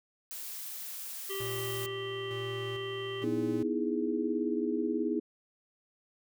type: noise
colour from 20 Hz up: blue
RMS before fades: -41 dBFS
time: 0.31-1.86 s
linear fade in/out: 0 ms
type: harmonic tone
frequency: 390.8 Hz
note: G4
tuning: 5 cents flat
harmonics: 1 / 3 / 5 / 7 / 8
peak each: -36 / -45 / -45 / -49 / -43 dBFS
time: 1.29-3.25 s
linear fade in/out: 20 ms
type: tone with tremolo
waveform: square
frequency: 115.9 Hz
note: A#2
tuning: 10 cents flat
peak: -40 dBFS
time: 1.4-3.63 s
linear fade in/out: 5 ms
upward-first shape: square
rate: 1.1 Hz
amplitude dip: 50%
type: chord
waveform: sine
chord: E major seventh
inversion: second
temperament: equal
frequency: 246.9 / 311.1 / 329.6 / 415.3 Hz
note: B3 / D#4 / E4 / G#4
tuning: 0 / 0 / 0 / 0 cents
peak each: -34 dBFS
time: 3.23-5.2 s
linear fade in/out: 10 ms
effects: none